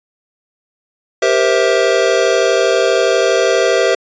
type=chord; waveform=square; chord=C dominant seventh; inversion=second; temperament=just; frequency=392.4 / 470.9 / 523.3 / 654.1 Hz; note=G4 / Bb4 / C5 / E5; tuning=+2 / +18 / 0 / -14 cents; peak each=-17 dBFS; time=1.22-3.95 s; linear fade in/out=5 ms; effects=resampled to 16000 Hz